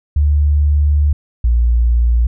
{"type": "tone pair in turn", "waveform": "sine", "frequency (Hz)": [73.42, 58.82], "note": ["D2", "A#1"], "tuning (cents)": [0, 16], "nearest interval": "major third", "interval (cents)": 384, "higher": "first", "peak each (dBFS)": -9, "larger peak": "neither", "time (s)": [[0.16, 1.13], [1.44, 2.27]], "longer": "first", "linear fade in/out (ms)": 5, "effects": []}